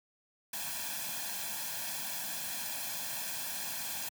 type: noise with comb filter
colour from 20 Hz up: white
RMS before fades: -38 dBFS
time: 0.53-4.09 s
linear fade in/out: 5 ms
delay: 1.2 ms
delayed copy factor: +0.75
effects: high-pass 150 Hz 12 dB/octave